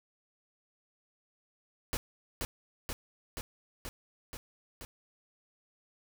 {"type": "noise with echo", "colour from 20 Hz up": "pink", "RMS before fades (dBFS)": -33, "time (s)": [1.93, 1.97], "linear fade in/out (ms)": 0, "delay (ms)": 480, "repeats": 6, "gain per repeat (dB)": -2, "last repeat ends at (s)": 4.85, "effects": []}